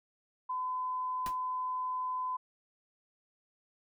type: tone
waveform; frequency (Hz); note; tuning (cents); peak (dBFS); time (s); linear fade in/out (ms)
sine; 1014; B5; +45; -32; 0.49-2.37; 10
type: noise with exponential decay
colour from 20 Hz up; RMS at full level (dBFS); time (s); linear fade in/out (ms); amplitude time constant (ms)
pink; -38; 1.26-1.37; 1; 23
effects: none